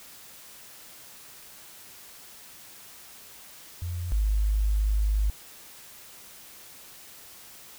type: tone pair in turn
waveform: sine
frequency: 87.31 / 51.72 Hz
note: F2 / G#1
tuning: 0 / -6 cents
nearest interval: major sixth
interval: 906 cents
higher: first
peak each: -29 / -21 dBFS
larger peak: second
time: 3.82-4.12 / 4.12-5.3 s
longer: second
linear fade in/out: 0 ms
effects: white hiss -48 dBFS RMS until 7.78 s